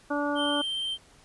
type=harmonic tone; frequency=290 Hz; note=D4; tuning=22 cents flat; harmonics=1 / 2 / 3 / 4 / 5; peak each=-29 / -31 / -34 / -35 / -34 dBFS; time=0.1-0.62 s; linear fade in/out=10 ms
type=tone with vibrato; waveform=triangle; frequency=3136 Hz; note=G7; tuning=in tune; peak=-27 dBFS; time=0.35-0.98 s; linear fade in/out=50 ms; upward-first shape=sine; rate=17 Hz; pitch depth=10 cents each way
effects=pink hiss -57 dBFS RMS until 1.24 s + resampled to 24000 Hz